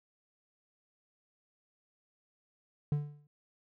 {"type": "tone with exponential decay", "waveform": "triangle", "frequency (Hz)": 146.83, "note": "D3", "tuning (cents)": 0, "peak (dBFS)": -23, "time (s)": [2.92, 3.27], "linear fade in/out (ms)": 2, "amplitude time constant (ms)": 74, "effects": []}